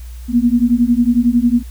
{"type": "beating tone pair", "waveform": "sine", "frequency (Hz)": [234.3, 245.3], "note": ["A#3", "B3"], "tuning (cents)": [9, -12], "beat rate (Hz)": 11, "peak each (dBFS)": -13, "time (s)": [0.28, 1.63], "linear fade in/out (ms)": 50, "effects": ["added 60 Hz sine -28 dBFS peak until 1.7 s", "white hiss -46 dBFS RMS until 1.7 s"]}